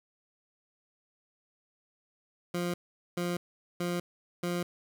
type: tone bursts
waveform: 20% pulse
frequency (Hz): 175.3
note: F3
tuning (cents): +7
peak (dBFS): -25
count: 4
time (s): 2.54-4.63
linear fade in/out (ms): 5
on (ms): 200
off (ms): 430
effects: none